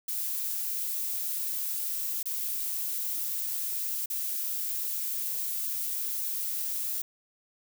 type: noise with dropouts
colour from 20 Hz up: violet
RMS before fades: -32 dBFS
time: 0.08-7.02 s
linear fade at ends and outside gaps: 5 ms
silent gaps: 2.23-2.256 / 4.059-4.1 s
effects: none